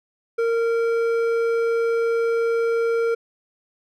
sine tone with hard clipping, 461.4 Hz, A#4, 18 cents flat, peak -20 dBFS, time 0.38-3.15 s, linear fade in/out 10 ms, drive 8 dB, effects none

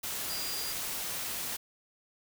sine tone in noise, 4809 Hz, D8, 40 cents sharp, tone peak -38 dBFS, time 0.29-0.73 s, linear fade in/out 10 ms, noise white, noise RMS -36 dBFS, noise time 0.03-1.57 s, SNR -5 dB, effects none

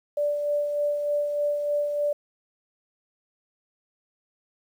sine tone with tremolo, 585 Hz, D5, 7 cents flat, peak -21 dBFS, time 0.17-2.13 s, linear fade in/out 5 ms, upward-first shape sine, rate 3.3 Hz, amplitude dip 40%, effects 9-bit

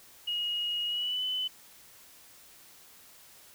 sine tone with pitch glide, 2883 to 3016 Hz, F#7 to F#7, -46 to +32 cents, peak -29 dBFS, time 0.27-1.48 s, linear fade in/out 10 ms, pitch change +78 cents, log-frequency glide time 0.87-1.24 s, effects white hiss -55 dBFS RMS until 3.54 s

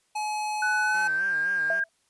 square tone, 849 Hz, G#5, 38 cents sharp, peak -28 dBFS, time 0.15-1.08 s, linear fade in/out 10 ms
sine tone with pitch glide, 1492 to 1608.3 Hz, F#6 to G6, +14 to +44 cents, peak -23 dBFS, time 0.62-1.84 s, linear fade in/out 5 ms, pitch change +130 cents, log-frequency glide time 0.84-1.39 s
5% pulse tone with vibrato, 172.3 Hz, F3, 23 cents flat, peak -32 dBFS, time 0.94-1.8 s, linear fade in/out 5 ms, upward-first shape sine, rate 3.9 Hz, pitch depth 200 cents each way
sine tone with exponential decay, 660 Hz, E5, 2 cents sharp, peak -24 dBFS, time 1.7-1.89 s, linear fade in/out 2 ms, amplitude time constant 41 ms
effects white hiss -69 dBFS RMS until 2.09 s + resampled to 24000 Hz

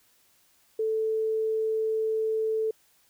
sine tone, 440 Hz, A4, in tune, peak -24 dBFS, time 0.79-2.71 s, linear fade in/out 5 ms, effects white hiss -64 dBFS RMS until 3.09 s

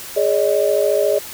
sine chord, Ab suspended fourth, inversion none, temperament equal with one note detuned, 415.3 / 568.3 / 622.3 Hz, Ab4 / Db5 / Eb5, 0 / +43 / 0 cents, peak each -18 dBFS, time 0.16-1.19 s, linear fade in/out 10 ms, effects white hiss -33 dBFS RMS until 1.33 s

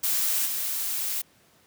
blue noise with level steps, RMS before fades -25 / -29 dBFS, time 0.03-1.22 s, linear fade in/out 10 ms, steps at 0.45 s, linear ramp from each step 20 ms, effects pink hiss -60 dBFS RMS until 1.66 s + high-pass 100 Hz 12 dB/octave

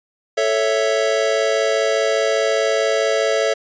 square chord, A major, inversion none, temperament equal, 440 / 554.4 / 659.3 Hz, A4 / C#5 / E5, 0 / 0 / 0 cents, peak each -21 dBFS, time 0.37-3.54 s, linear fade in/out 10 ms, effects resampled to 16000 Hz

